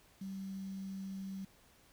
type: tone with quantisation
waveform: sine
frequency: 192.9 Hz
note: G3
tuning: 28 cents flat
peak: -40 dBFS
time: 0.21-1.45 s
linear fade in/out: 5 ms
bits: 10
effects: pink hiss -65 dBFS RMS until 1.92 s